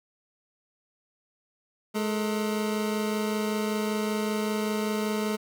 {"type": "tone pair together", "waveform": "25% pulse", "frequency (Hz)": [212.2, 449.6], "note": ["G#3", "A4"], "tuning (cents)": [38, 37], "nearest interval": "octave + minor second", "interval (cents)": 1299, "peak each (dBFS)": [-23, -31], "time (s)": [1.94, 5.37], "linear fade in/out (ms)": 20, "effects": []}